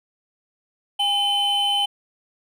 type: tone pair together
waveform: triangle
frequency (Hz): 811 / 3051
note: G#5 / G7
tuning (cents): -41 / -48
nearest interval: octave + major seventh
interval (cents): 2293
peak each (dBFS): -22 / -18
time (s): 0.99-1.86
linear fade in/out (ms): 10
effects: none